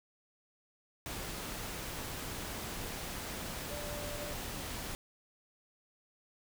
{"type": "tone in noise", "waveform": "sine", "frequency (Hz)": 587.3, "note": "D5", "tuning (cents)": 0, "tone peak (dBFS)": -43, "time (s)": [3.71, 4.33], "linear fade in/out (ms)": 0, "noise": "pink", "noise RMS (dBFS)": -41, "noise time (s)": [1.06, 4.95], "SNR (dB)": -5, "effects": []}